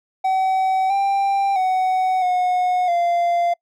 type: tone with pitch steps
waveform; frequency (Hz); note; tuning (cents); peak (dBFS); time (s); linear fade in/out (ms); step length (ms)
triangle; 759 / 790 / 747 / 727 / 692; F#5 / G5 / F#5 / F#5 / F5; +44 / +13 / +16 / -31 / -16; -14; 0.24-3.54; 10; 660
effects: noise-tail reverb RT60 0.1 s tail -26 dB re dry